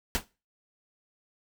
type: noise with exponential decay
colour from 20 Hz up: pink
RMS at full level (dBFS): -23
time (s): 0.15-0.25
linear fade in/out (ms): 0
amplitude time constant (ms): 20
effects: noise-tail reverb RT60 0.3 s tail -19 dB re dry